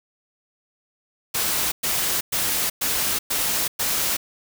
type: noise bursts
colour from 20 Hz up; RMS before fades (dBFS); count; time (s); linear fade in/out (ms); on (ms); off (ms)
white; -23; 6; 1.34-4.17; 10; 380; 110
effects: none